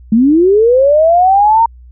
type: linear sweep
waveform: sine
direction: up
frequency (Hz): 210 to 932.3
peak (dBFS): -5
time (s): 0.12-1.66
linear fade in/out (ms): 5
effects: added 61 Hz sine -34 dBFS peak until 1.91 s